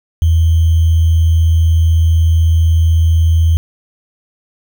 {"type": "tone with sample-and-hold", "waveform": "sine", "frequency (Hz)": 82, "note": "E2", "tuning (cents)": -9, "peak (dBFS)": -7, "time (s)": [0.22, 3.57], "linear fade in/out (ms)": 0, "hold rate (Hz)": 3150, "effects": []}